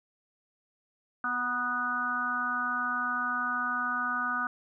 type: harmonic tone with a mistuned harmonic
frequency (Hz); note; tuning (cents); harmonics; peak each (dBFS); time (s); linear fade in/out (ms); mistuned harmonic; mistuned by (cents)
246.9; B3; 0; 1 / 3 / 4 / 5 / 6; -40 / -40 / -41 / -31 / -31; 1.24-4.47; 2; 4; -31
effects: none